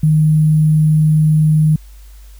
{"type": "tone with sample-and-hold", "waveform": "sine", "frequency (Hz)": 154.6, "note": "D#3", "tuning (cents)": -11, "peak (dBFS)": -8, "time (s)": [0.03, 1.76], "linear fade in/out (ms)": 5, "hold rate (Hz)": 11025, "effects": ["added 50 Hz sine -35 dBFS peak until 2.39 s", "white hiss -50 dBFS RMS until 2.39 s"]}